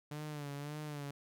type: tone with vibrato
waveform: sawtooth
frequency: 146.83 Hz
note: D3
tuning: in tune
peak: -37 dBFS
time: 0.11-1.11 s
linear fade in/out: 5 ms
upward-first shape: sine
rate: 1.8 Hz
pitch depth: 62 cents each way
effects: none